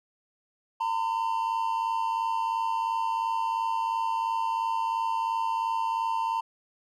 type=tone pair together; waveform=triangle; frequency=910.1 / 1013 Hz; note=A#5 / B5; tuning=-42 / +44 cents; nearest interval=major second; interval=186 cents; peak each=-25 / -29 dBFS; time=0.8-6.41 s; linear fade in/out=10 ms; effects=none